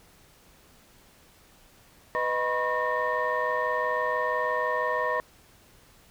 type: tone cluster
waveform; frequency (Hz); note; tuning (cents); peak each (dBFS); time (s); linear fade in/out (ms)
sine; 497.7 / 622 / 978 / 1084 / 1831; B4 / D#5 / B5 / C#6 / A#6; +13 / -1 / -17 / -39 / -32; -30; 2.15-5.2; 0
effects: tanh soft clip ceiling -17 dBFS + pink hiss -57 dBFS RMS until 6.1 s